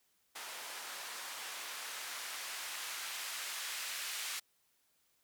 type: noise with band-pass filter sweep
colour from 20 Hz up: blue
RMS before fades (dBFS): -43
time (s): 0.35-4.4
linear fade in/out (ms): 10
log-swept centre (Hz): 810 to 1900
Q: 0.73
effects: white hiss -75 dBFS RMS until 5.23 s